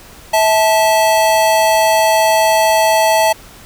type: tone pair together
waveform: square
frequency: 650 / 874.4 Hz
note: E5 / A5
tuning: -24 / -11 cents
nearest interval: perfect fourth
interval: 513 cents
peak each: -13 dBFS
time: 0.33-3.33 s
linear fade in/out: 10 ms
effects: pink hiss -39 dBFS RMS until 3.65 s